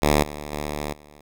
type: tone with level steps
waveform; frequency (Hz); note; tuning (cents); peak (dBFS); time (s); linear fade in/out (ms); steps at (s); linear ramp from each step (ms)
5% pulse; 74.2; D2; +18; -5 / -21 / -16 / -35; 0.02-1.21; 5; 0.23 / 0.52 / 0.93; 5
effects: none